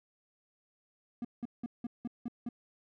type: tone bursts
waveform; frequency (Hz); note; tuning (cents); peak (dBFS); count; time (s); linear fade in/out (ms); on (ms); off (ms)
triangle; 238.2; A#3; +38; -32; 7; 1.22-2.489; 2; 27; 180
effects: none